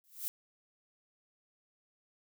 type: noise with exponential growth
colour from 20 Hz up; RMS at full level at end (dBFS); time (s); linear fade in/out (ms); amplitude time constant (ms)
violet; -33; 0.04-0.28; 0; 52
effects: none